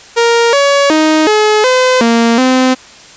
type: tone with pitch steps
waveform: sawtooth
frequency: 467 / 563 / 312 / 426.1 / 510 / 231.8 / 257.6 Hz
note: A#4 / C#5 / D#4 / G#4 / C5 / A#3 / C4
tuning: +3 / +27 / +5 / +44 / -44 / -10 / -27 cents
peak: -3 dBFS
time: 0.16-2.75 s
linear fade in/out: 20 ms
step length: 370 ms
effects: white hiss -36 dBFS RMS until 3.16 s + resampled to 16000 Hz